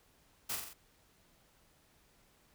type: noise with echo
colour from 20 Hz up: white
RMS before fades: -37 dBFS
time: 0.49-0.56 s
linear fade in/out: 10 ms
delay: 44 ms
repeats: 4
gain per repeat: -4 dB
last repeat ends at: 0.736 s
effects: pink hiss -68 dBFS RMS until 2.54 s